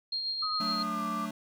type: tone with tremolo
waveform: sine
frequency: 4224 Hz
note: C8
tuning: 16 cents sharp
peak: -29 dBFS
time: 0.12-0.83 s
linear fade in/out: 5 ms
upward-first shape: sine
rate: 7.3 Hz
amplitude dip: 35%
type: tone with pitch glide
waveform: sine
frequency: 1259 to 1174.7 Hz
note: D#6 to D6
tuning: +20 to 0 cents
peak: -32 dBFS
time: 0.42-1.26 s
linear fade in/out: 10 ms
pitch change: -120 cents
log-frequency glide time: 0.75-1.06 s
type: chord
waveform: square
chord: D major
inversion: first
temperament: equal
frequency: 185 / 220 / 293.7 Hz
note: F#3 / A3 / D4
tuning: 0 / 0 / 0 cents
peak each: -41 / -37 / -42 dBFS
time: 0.6-1.31 s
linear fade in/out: 5 ms
effects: none